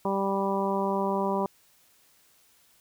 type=harmonic tone; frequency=196 Hz; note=G3; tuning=in tune; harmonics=1 / 2 / 3 / 4 / 5 / 6; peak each=-30 / -30 / -32 / -34 / -30 / -40 dBFS; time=0.05-1.46 s; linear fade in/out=2 ms; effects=white hiss -62 dBFS RMS until 2.8 s